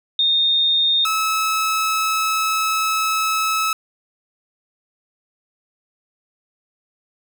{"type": "tone pair in turn", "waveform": ["sine", "sawtooth"], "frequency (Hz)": [3669, 1297.2], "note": ["A#7", "E6"], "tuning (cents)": [-28, -28], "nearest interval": "octave + tritone", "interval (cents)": 1800, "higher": "first", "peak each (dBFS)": -14, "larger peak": "neither", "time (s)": [[0.19, 1.05], [1.05, 3.73]], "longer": "second", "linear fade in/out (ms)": 2, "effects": []}